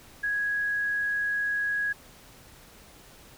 sine tone, 1661.2 Hz, G#6, in tune, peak -25 dBFS, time 0.23-1.93 s, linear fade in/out 10 ms, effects pink hiss -52 dBFS RMS until 3.37 s

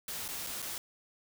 white noise with dropouts, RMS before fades -39 dBFS, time 0.08-0.78 s, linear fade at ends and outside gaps 1 ms, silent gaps 0.28-0.287 / 0.466-0.47 / 0.619-0.625 s, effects none

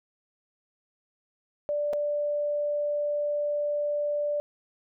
sine tone with dropouts, 587.3 Hz, D5, in tune, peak -25 dBFS, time 1.69-4.4 s, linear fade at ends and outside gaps 0 ms, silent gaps 1.93-1.934 s, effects none

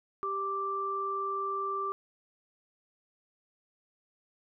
sine tone pair together, 393.4 / 1174.7 Hz, G4 / D6, +6 / 0 cents, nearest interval octave + perfect fifth, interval 1894 cents, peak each -37 / -31 dBFS, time 0.23-1.92 s, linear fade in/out 0 ms, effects none

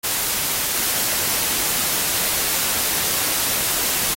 white noise, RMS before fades -21 dBFS, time 0.03-4.15 s, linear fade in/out 20 ms, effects AAC 48 kbps

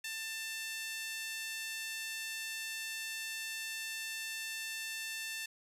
5% pulse tone with high-pass filter, 890 Hz, A5, 20 cents sharp, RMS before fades -41 dBFS, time 0.04-5.46 s, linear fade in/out 5 ms, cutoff 2100 Hz, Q 5.5, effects none

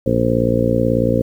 harmonic tone, 58.27 Hz, A#1, in tune, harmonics 1 / 2 / 3 / 4 / 5 / 6 / 7 / 8 / 9, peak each -27 / -20 / -24 / -20 / -22 / -28 / -27 / -22 / -19 dBFS, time 0.06-1.22 s, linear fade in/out 5 ms, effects 8-bit

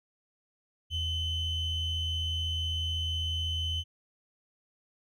triangle ring-modulated tone, 1562 Hz, G6, 7 cents flat, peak -23 dBFS, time 0.9-3.84 s, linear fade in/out 50 ms, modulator 1480 Hz, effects tanh soft clip ceiling -23 dBFS

